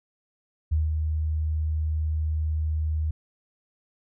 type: tone with ADSR envelope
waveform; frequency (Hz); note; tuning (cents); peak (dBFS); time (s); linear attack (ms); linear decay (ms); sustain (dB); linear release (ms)
sine; 77.8; D#2; 0; -19; 0.71-3.11; 15; 170; -4; 5
effects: none